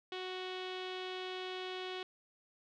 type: tone with low-pass filter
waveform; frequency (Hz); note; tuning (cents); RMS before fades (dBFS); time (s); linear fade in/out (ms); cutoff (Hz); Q
sawtooth; 370; F#4; 0; -42; 0.12-2.03; 2; 3400; 3.7
effects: none